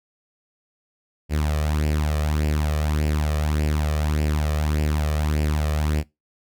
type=tone with flanger; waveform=sawtooth; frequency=75.7 Hz; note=D#2; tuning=47 cents flat; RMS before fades=-22 dBFS; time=1.29-6.04 s; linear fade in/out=50 ms; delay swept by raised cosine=0.39 to 1.69 ms; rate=1.7 Hz; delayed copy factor=+0.6; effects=noise-tail reverb RT60 0.2 s tail -21 dB re dry